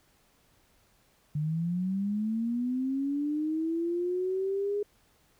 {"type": "linear sweep", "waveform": "sine", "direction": "up", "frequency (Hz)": [146.83, 414.3], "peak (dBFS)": -27, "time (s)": [1.35, 4.83], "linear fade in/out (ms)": 5, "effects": ["pink hiss -66 dBFS RMS until 5.39 s"]}